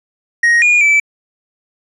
triangle tone with pitch steps, 1877 / 2435 / 2314 Hz, A#6 / D#7 / D7, +11 / -38 / -26 cents, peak -6 dBFS, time 0.43-1 s, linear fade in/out 5 ms, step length 190 ms, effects resampled to 24000 Hz

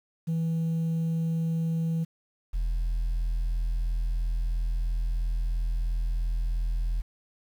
sine tone pair in turn, 163.8 / 41.49 Hz, E3 / E1, -11 / +12 cents, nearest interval 2 octaves, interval 2377 cents, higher first, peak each -22 dBFS, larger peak neither, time 0.27-2.05 / 2.53-7.02 s, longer second, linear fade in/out 20 ms, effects tanh soft clip ceiling -24 dBFS + 9-bit

